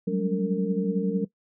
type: tone cluster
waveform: sine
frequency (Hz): 183.9 / 194.9 / 210.5 / 286.5 / 457.7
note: F#3 / G3 / G#3 / D4 / A#4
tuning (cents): -10 / -10 / +24 / -43 / -32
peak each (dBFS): -27 / -28 / -33 / -33 / -28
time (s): 0.07-1.25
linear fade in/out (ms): 10
effects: noise-tail reverb RT60 0.1 s tail -18 dB re dry